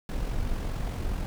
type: noise with amplitude modulation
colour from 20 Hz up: brown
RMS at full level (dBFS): -28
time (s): 0.09-1.26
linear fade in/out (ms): 0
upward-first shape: sine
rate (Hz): 45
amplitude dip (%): 40
effects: none